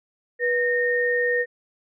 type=tone pair together; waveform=sine; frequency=487.6 / 1841 Hz; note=B4 / A#6; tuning=-22 / -22 cents; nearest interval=octave + major seventh; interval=2300 cents; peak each=-22 dBFS; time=0.39-1.46 s; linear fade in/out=50 ms; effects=none